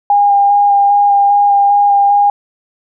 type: tone with vibrato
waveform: sine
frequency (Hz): 809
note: G#5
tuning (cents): -46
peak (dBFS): -6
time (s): 0.1-2.3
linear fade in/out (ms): 2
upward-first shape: square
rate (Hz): 2.5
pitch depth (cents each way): 11
effects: none